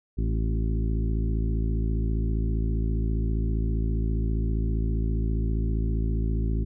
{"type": "harmonic tone with a mistuned harmonic", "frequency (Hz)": 55, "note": "A1", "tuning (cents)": 0, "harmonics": [1, 2, 3, 4, 5, 6, 7], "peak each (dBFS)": [-24, -30, -34, -36, -38, -40, -41], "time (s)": [0.17, 6.65], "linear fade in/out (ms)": 20, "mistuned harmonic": 5, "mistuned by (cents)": -26, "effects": []}